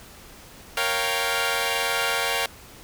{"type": "chord", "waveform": "10% pulse", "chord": "G half-diminished seventh", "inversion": "first", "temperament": "equal", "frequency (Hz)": [466.2, 554.4, 698.5, 784], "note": ["Bb4", "Db5", "F5", "G5"], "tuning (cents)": [0, 0, 0, 0], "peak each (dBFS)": -20, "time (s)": [0.77, 2.46], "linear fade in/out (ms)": 2, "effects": ["pink hiss -46 dBFS RMS until 2.83 s"]}